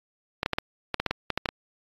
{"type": "clicks", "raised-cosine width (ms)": 0.3, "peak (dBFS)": -9, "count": 12, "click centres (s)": [0.431, 0.461, 0.533, 0.585, 0.943, 1, 1.063, 1.11, 1.303, 1.376, 1.458, 1.489], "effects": ["AAC 32 kbps"]}